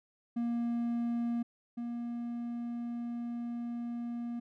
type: tone pair in turn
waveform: triangle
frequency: 235.8 / 237.2 Hz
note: A#3 / A#3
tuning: +20 / +30 cents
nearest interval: unison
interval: 10 cents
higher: second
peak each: -28 / -33 dBFS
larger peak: first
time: 0.36-1.43 / 1.77-4.4 s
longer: second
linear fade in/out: 10 ms
effects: none

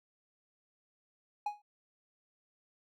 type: tone with exponential decay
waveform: triangle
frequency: 830.6 Hz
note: G#5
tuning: in tune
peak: -27 dBFS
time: 1.46-1.62 s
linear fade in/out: 5 ms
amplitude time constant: 33 ms
effects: none

